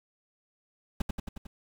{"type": "noise with echo", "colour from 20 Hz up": "brown", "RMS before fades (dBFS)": -28, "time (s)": [1, 1.02], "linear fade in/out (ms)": 5, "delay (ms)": 90, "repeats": 5, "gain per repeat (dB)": -3, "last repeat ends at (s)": 1.47, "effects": []}